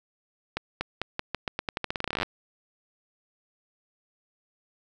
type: accelerating click train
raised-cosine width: 0.3 ms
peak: -12 dBFS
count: 24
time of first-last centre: 0.57-2.231 s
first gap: 240 ms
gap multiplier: 0.86
effects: none